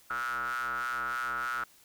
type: ring-modulated tone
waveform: square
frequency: 62.2 Hz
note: B1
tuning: 13 cents sharp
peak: -29 dBFS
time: 0.1-1.64 s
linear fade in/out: 5 ms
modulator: 1370 Hz
effects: white hiss -60 dBFS RMS until 1.84 s